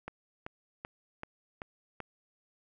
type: click train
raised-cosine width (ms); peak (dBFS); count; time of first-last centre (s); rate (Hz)
0.5; -24; 6; 0.08-2.003; 2.6
effects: none